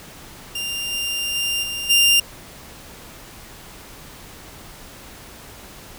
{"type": "tone with level steps", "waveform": "sawtooth", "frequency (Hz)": 2794, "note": "F7", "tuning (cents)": 0, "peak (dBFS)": [-21, -19, -17, -22, -9], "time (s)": [0.55, 2.2], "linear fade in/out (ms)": 5, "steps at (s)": [0.91, 1.34, 1.62, 1.89], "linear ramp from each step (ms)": 20, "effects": ["pink hiss -41 dBFS RMS until 5.98 s"]}